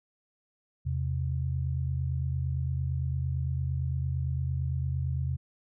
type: tone pair together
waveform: sine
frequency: 82.41 / 131.23 Hz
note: E2 / C3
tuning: 0 / +6 cents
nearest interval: minor sixth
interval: 806 cents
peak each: -30 / -30 dBFS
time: 0.85-5.37 s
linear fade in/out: 20 ms
effects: none